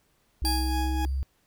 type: tone with pitch glide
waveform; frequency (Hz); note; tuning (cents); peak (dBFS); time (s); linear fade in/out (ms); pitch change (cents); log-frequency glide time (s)
sine; 63.4 to 67.17; B1 to C2; +46 to +46; -25; 0.42-1.23; 0; +100; 0.58-0.97
type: tone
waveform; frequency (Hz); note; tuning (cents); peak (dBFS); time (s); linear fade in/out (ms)
sine; 317.8; D#4; +37; -32; 0.44-1.06; 5
type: tone with tremolo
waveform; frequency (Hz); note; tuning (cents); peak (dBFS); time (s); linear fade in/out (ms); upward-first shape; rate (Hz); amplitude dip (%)
40% pulse; 830.6; G#5; 0; -29; 0.45-1.05; 0; sine; 3.7; 55
type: tone with exponential decay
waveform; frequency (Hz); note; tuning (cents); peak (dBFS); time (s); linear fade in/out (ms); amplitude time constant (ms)
sawtooth; 4699; D8; 0; -23; 0.45-1.24; 0; 170
effects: pink hiss -68 dBFS RMS until 1.46 s